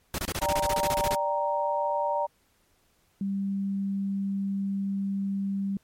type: noise bursts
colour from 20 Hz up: pink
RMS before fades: -30 dBFS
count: 15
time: 0.14-1.15 s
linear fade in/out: 2 ms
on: 44 ms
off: 25 ms
type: chord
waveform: sine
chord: G minor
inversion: second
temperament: equal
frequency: 587.3 / 784 / 932.3 Hz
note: D5 / G5 / Bb5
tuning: 0 / 0 / 0 cents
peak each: -28 / -33 / -27 dBFS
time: 0.41-2.27 s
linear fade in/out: 20 ms
type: tone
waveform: sine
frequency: 196.7 Hz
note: G3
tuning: 6 cents sharp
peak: -26 dBFS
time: 3.21-5.77 s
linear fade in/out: 2 ms
effects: pink hiss -67 dBFS RMS until 5.83 s + MP3 64 kbps